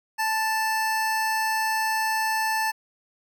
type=tone; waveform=25% pulse; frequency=880 Hz; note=A5; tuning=in tune; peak=-19 dBFS; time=0.18-2.72 s; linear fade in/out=20 ms; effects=none